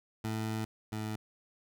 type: tone pair in turn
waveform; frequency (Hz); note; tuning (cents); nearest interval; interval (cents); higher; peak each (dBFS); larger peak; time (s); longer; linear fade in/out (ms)
20% pulse; 110 / 108.24; A2 / A2; 0 / -28; unison; 28; first; -28 / -30; first; 0.24-0.65 / 0.92-1.16; first; 5
effects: none